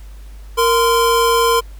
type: tone pair together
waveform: square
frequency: 465 / 1028.9 Hz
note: A#4 / C6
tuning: -4 / -29 cents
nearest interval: octave + major second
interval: 1375 cents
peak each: -15 dBFS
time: 0.57-1.61 s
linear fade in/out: 20 ms
effects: added 50 Hz sine -32 dBFS peak until 1.79 s + pink hiss -49 dBFS RMS until 1.79 s